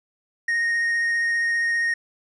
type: tone with vibrato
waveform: triangle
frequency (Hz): 1860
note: A#6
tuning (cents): -4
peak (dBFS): -18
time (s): 0.48-1.94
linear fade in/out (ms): 5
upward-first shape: triangle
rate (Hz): 15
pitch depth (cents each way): 11
effects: resampled to 24000 Hz + 10-bit